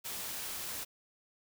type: noise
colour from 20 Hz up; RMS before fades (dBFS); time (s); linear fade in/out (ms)
white; -40; 0.04-0.85; 20
effects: none